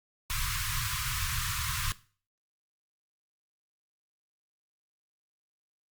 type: band-stop noise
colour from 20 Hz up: pink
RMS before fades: -32 dBFS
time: 0.3-1.92 s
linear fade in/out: 0 ms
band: 150 to 1000 Hz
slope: 96 dB/octave
effects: noise-tail reverb RT60 0.4 s tail -18 dB re dry + Opus 48 kbps